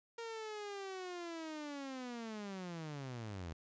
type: linear sweep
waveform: sawtooth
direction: down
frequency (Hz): 466.2 to 77.78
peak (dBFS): -39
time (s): 0.18-3.53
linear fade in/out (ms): 5
effects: resampled to 16000 Hz + 13-bit